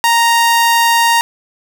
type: tone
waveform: sawtooth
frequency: 931 Hz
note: A#5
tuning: 2 cents flat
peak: -5 dBFS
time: 0.04-1.21 s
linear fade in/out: 0 ms
effects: none